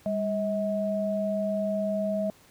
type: tone pair together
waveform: sine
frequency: 200.8 / 639 Hz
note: G3 / D#5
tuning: +42 / +46 cents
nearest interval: octave + minor sixth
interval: 2004 cents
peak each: -29 / -27 dBFS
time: 0.06-2.3 s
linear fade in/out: 0 ms
effects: pink hiss -57 dBFS RMS until 2.5 s + high-pass 60 Hz 12 dB/octave